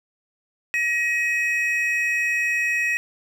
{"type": "tone pair together", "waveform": "triangle", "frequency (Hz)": [1900, 2536], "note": ["A#6", "D#7"], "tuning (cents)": [33, 32], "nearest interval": "perfect fourth", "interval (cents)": 499, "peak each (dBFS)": -21, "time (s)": [0.74, 2.97], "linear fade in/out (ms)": 0, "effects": []}